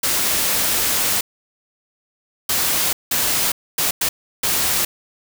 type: noise bursts at uneven times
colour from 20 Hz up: white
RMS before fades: -19 dBFS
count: 6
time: 0.03-1.21 / 2.49-2.93 / 3.11-3.52 / 3.78-3.91 / 4.01-4.09 / 4.43-4.85 s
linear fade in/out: 5 ms
effects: none